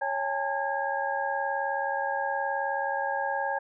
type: tone cluster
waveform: sine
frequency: 554 / 809 / 888 / 1636 Hz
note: C#5 / G#5 / A5 / G#6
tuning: -1 / -46 / +16 / -26 cents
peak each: -33 / -31 / -32 / -33 dBFS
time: 0.01-3.59 s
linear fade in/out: 10 ms
effects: none